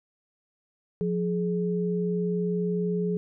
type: tone pair together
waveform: sine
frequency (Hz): 177.18 / 421.4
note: F3 / G#4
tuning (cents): +25 / +25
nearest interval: octave + minor third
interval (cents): 1500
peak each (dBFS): -26 / -28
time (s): 1.01-3.17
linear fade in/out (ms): 0
effects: none